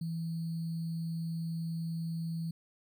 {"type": "tone with sample-and-hold", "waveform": "sine", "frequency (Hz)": 164.81, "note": "E3", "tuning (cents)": 0, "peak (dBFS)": -33, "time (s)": [0.01, 2.51], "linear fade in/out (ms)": 5, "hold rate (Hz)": 4410, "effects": []}